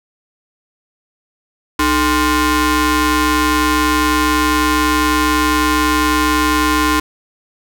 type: ring-modulated tone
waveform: sawtooth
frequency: 370 Hz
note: F#4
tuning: in tune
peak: -5 dBFS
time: 1.79-7 s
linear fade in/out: 5 ms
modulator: 674 Hz
effects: none